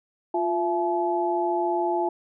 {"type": "tone cluster", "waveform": "sine", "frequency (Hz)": [350, 671, 857], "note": ["F4", "E5", "A5"], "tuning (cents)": [4, 31, -46], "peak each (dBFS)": [-25, -28, -26], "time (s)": [0.34, 2.09], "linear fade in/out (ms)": 5, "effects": []}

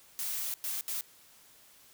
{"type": "noise bursts at uneven times", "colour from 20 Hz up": "blue", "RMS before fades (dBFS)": -35, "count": 3, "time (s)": [[0.19, 0.54], [0.64, 0.81], [0.88, 1.01]], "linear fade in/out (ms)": 0, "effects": ["white hiss -59 dBFS RMS until 1.93 s"]}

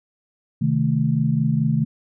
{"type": "chord", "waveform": "sine", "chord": "A diminished", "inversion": "first", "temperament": "equal", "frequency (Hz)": [130.81, 155.56, 220], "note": ["C3", "Eb3", "A3"], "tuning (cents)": [0, 0, 0], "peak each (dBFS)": [-22, -20, -22], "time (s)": [0.61, 1.85], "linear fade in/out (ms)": 10, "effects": []}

